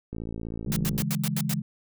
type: click train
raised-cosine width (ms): 3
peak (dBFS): -22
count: 51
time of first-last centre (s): 0.13-1.021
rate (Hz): 56.1
type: chord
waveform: sine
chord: C# minor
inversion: none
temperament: equal with one note detuned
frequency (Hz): 140.93 / 164.81 / 207.7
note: C#3 / E3 / G#3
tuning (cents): +29 / 0 / 0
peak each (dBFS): -30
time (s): 0.66-1.62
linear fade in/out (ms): 10
type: noise bursts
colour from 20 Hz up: white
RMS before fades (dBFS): -31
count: 7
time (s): 0.72-1.537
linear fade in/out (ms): 0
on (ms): 43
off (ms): 86
effects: none